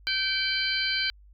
harmonic tone with a mistuned harmonic, 773 Hz, G5, 24 cents flat, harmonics 2 / 3 / 4 / 5 / 6, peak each -31 / -31 / -31 / -31 / -31 dBFS, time 0.07-1.1 s, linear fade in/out 0 ms, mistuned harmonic 5, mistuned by +97 cents, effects added 50 Hz sine -50 dBFS peak until 1.33 s

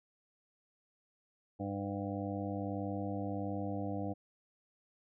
harmonic tone with a mistuned harmonic, 100.2 Hz, G2, 38 cents sharp, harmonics 1 / 2 / 3 / 5 / 6 / 7 / 8, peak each -41 / -41 / -40 / -44 / -47 / -45 / -49 dBFS, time 1.59-4.14 s, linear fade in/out 20 ms, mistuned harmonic 8, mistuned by -41 cents, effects none

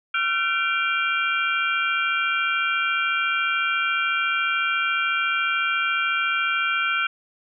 sine tone cluster, 1367 / 1521 / 2356 / 2783 / 3215 Hz, F6 / F#6 / D7 / F7 / G7, -37 / +47 / +5 / -7 / +43 cents, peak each -24 / -27 / -25 / -32 / -32 dBFS, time 0.14-7.07 s, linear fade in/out 5 ms, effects none

